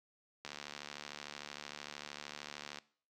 click train, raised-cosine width 0.2 ms, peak -26 dBFS, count 172, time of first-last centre 0.45-2.786 s, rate 73.2 Hz, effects noise-tail reverb RT60 0.5 s tail -21 dB re dry + high-pass 150 Hz 12 dB/octave

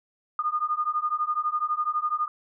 sine beating tone pair, 1216 / 1228 Hz, D#6 / D#6, -40 / -23 cents, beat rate 12 Hz, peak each -27 dBFS, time 0.39-2.28 s, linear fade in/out 2 ms, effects none

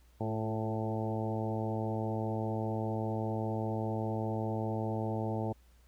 harmonic tone with a mistuned harmonic, 110 Hz, A2, in tune, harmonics 1 / 2 / 3 / 4 / 5 / 6 / 7 / 8, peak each -35 / -38 / -40 / -41 / -42 / -43 / -43 / -44 dBFS, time 0.2-5.53 s, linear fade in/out 10 ms, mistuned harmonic 3, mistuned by +26 cents, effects added 60 Hz sine -59 dBFS peak until 5.87 s + pink hiss -69 dBFS RMS until 5.87 s

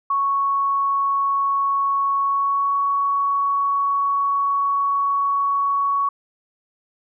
sine tone with pitch glide, 1108.7 to 1118.3 Hz, C#6 to C#6, 0 to +15 cents, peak -17 dBFS, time 0.1-6.09 s, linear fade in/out 5 ms, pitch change +15 cents, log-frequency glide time 2.22-2.76 s, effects none

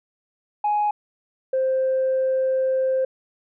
sine tone pair in turn, 835 / 523.9 Hz, G#5 / C5, +9 / +2 cents, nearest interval minor sixth, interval 807 cents, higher first, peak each -17 dBFS, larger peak neither, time 0.64-0.91 / 1.53-3.05 s, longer second, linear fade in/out 5 ms, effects tanh soft clip ceiling -15 dBFS

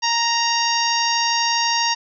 harmonic tone, 932.3 Hz, A#5, in tune, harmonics 1 / 2 / 3 / 4 / 5 / 6 / 7, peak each -21 / -26 / -26 / -30 / -25 / -23 / -32 dBFS, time 0.02-1.95 s, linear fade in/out 20 ms, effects none

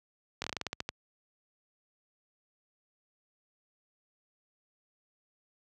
slowing click train, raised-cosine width 0.2 ms, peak -16 dBFS, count 11, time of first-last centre 0.42-0.89 s, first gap 21 ms, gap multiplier 1.17, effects high-pass 60 Hz 12 dB/octave

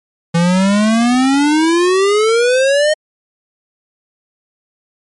square exponential sweep, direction up, 166.1 to 622.3 Hz, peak -10 dBFS, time 0.34-2.94 s, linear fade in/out 10 ms, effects low-pass 10000 Hz 12 dB/octave + MP3 48 kbps

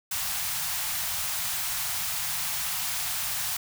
white band-stop noise, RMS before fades -30 dBFS, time 0.11-3.57 s, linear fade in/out 5 ms, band 180 to 670 Hz, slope 48 dB/octave, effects none

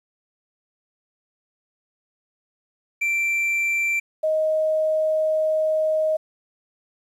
triangle / sine tone pair in turn, 2349 / 626.1 Hz, D7 / D#5, 0 / +11 cents, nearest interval octave + major seventh, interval 2289 cents, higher first, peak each -18 dBFS, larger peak neither, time 3.01-4 / 4.23-6.17 s, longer second, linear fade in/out 10 ms, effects resampled to 32000 Hz + 9-bit

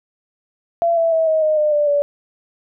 sine tone with pitch steps, 678 / 662.5 / 647.4 / 632.6 / 618.1 / 604 / 590.2 / 576.8 Hz, E5 / E5 / E5 / D#5 / D#5 / D5 / D5 / D5, +49 / +9 / -31 / +29 / -12 / +48 / +8 / -31 cents, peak -13 dBFS, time 0.82-2.02 s, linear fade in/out 0 ms, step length 150 ms, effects none

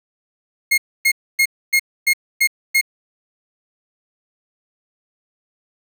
40% pulse tone bursts, 2150 Hz, C7, 47 cents sharp, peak -11 dBFS, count 7, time 0.71-2.813 s, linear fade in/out 10 ms, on 69 ms, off 270 ms, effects none

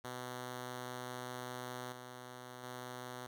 5% pulse tone with level steps, 125.1 Hz, B2, 23 cents sharp, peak -31 / -37 / -33 dBFS, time 0.04-3.27 s, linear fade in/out 10 ms, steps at 1.92 / 2.63 s, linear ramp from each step 5 ms, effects none

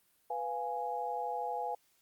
sine chord, F diminished, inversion second, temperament equal, 493.9 / 698.5 / 830.6 Hz, Cb5 / F5 / Ab5, 0 / 0 / 0 cents, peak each -40 / -39 / -36 dBFS, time 0.3-1.75 s, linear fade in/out 5 ms, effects white hiss -71 dBFS RMS until 2.01 s + Opus 32 kbps

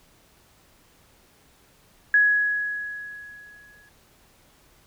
sine tone with exponential decay, 1675 Hz, G#6, 14 cents sharp, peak -13 dBFS, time 2.14-3.89 s, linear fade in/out 2 ms, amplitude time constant 380 ms, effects pink hiss -58 dBFS RMS until 4.86 s

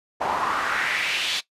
pink noise with band-pass filter sweep, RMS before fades -25 dBFS, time 0.2-1.41 s, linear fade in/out 20 ms, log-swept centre 770 to 3700 Hz, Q 2.7, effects noise-tail reverb RT60 0.1 s tail -17 dB re dry + resampled to 32000 Hz

